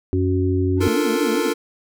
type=harmonic tone; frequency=92.5 Hz; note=F#2; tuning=in tune; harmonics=1 / 3 / 4; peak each=-19 / -22 / -22 dBFS; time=0.13-0.88 s; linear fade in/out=0 ms
type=tone with vibrato; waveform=triangle; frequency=259.9 Hz; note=C4; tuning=11 cents flat; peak=-21 dBFS; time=0.76-1.51 s; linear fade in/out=50 ms; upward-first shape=sine; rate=5 Hz; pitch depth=290 cents each way
type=chord; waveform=square; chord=Bb major seventh; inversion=first; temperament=equal; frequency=293.7 / 349.2 / 440 / 466.2 Hz; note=D4 / F4 / A4 / Bb4; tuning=0 / 0 / 0 / 0 cents; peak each=-25 dBFS; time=0.8-1.54 s; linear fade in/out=20 ms
effects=none